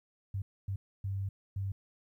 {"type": "tone bursts at uneven times", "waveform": "sine", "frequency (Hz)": 97.7, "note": "G2", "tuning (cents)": -5, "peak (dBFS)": -32, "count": 4, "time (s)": [[0.34, 0.42], [0.68, 0.76], [1.04, 1.29], [1.56, 1.72]], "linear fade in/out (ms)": 5, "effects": ["12-bit"]}